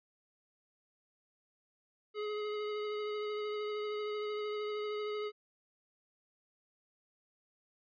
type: tone with vibrato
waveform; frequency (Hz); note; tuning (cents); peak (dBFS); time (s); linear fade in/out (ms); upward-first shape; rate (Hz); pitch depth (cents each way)
square; 421.1; G#4; +24; -36; 2.14-5.32; 50; triangle; 13; 16
effects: resampled to 11025 Hz